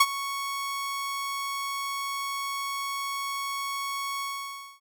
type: tone with ADSR envelope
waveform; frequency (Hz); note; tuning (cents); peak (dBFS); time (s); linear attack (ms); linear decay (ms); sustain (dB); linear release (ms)
sawtooth; 1108.7; C#6; 0; -10; 0-4.8; 7; 45; -16; 590
effects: none